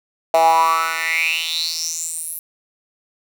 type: tone with high-pass filter sweep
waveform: 10% pulse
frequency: 163.1 Hz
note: E3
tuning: 18 cents flat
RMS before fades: -19 dBFS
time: 0.34-2.39 s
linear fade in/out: 2 ms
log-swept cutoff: 680 to 12000 Hz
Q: 7.5
effects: none